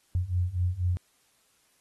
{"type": "beating tone pair", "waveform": "sine", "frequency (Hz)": [87.31, 91.41], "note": ["F2", "F#2"], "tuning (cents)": [0, -20], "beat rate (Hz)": 4.1, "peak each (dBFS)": [-29, -27], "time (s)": [0.15, 0.97], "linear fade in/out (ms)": 0, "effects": ["white hiss -67 dBFS RMS until 1.8 s", "AAC 32 kbps"]}